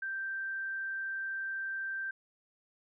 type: tone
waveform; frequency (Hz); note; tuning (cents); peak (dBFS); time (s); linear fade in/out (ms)
sine; 1568; G6; 0; -34; 0.02-2.11; 5
effects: none